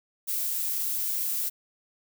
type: noise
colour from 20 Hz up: violet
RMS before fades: -29 dBFS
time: 0.27-1.5 s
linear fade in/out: 20 ms
effects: none